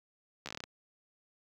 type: slowing click train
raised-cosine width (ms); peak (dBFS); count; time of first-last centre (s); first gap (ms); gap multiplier
0.2; -22; 9; 0.46-0.638; 13; 1.15
effects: high-pass 80 Hz 12 dB/octave + 10-bit